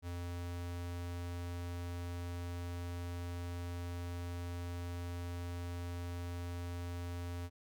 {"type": "tone", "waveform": "square", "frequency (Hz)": 87.31, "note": "F2", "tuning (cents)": 0, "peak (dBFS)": -40, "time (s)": [0.02, 7.5], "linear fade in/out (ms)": 50, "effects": []}